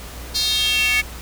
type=tone with high-pass filter sweep; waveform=square; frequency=246.9 Hz; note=B3; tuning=in tune; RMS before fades=-19 dBFS; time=0.34-1.02 s; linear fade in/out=20 ms; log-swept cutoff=4400 to 2200 Hz; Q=5.6; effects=added 60 Hz sine -34 dBFS peak until 1.21 s + pink hiss -37 dBFS RMS until 1.21 s